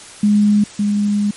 sine tone pair in turn, 207.7 / 205.7 Hz, G#3 / G#3, 0 / -16 cents, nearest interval unison, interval 16 cents, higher first, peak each -9 / -13 dBFS, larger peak first, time 0.23-0.64 / 0.79-1.31 s, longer second, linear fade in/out 5 ms, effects white hiss -37 dBFS RMS until 1.36 s + MP3 48 kbps

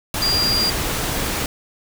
sine tone in noise, 4783 Hz, D8, 31 cents sharp, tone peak -17 dBFS, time 0.22-0.7 s, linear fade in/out 2 ms, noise pink, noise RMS -23 dBFS, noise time 0.14-1.46 s, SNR +3 dB, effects none

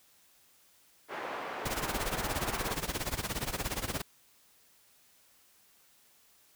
pink band-pass noise, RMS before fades -39 dBFS, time 1.08-2.77 s, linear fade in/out 50 ms, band 510 to 1700 Hz, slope 12 dB/octave
pink noise with tremolo, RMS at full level -32 dBFS, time 1.65-4.02 s, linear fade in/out 10 ms, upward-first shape sine, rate 17 Hz, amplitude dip 85%
effects white hiss -64 dBFS RMS until 6.55 s

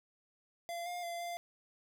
square tone with pitch steps, 686 / 707 / 687 / 693 Hz, F5 / F5 / F5 / F5, -31 / +21 / -29 / -14 cents, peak -39 dBFS, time 0.69-1.37 s, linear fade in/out 0 ms, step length 170 ms, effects none

